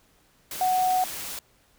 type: tone in noise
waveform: sine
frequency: 740 Hz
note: F#5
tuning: in tune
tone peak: -20 dBFS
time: 0.61-1.04 s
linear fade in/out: 2 ms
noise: white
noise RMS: -35 dBFS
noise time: 0.51-1.39 s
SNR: +12 dB
effects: pink hiss -62 dBFS RMS until 1.78 s